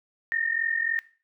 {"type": "tone pair together", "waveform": "sine", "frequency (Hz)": [1811.6, 1855], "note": ["A#6", "A#6"], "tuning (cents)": [-50, -9], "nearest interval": "unison", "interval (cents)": 41, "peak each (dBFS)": -27, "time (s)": [0.32, 0.99], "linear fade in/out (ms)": 0, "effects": ["noise-tail reverb RT60 0.4 s tail -19 dB re dry"]}